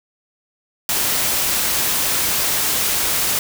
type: noise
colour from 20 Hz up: white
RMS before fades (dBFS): -19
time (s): 0.89-3.39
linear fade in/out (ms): 2
effects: none